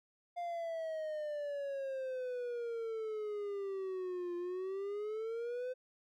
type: exponential two-way sweep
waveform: triangle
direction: down then up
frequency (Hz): 703 to 347.9 to 513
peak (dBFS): -35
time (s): 0.36-5.74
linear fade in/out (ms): 20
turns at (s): 4.36
effects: none